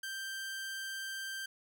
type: tone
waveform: sawtooth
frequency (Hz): 1571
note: G6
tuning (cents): +3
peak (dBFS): -35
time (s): 0.03-1.46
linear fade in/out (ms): 5
effects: none